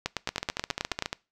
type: two click trains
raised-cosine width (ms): 0.2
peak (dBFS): -10 / -12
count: 10 / 13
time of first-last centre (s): 0.06-1.024 / 0.29-1.129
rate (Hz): 9.34 / 14.3
effects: noise-tail reverb RT60 0.3 s tail -23 dB re dry